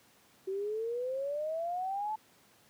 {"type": "exponential sweep", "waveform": "sine", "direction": "up", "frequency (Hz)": [377.3, 878], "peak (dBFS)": -32, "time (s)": [0.47, 2.16], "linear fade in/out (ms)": 10, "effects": ["pink hiss -63 dBFS RMS until 2.69 s", "high-pass 150 Hz 12 dB/octave"]}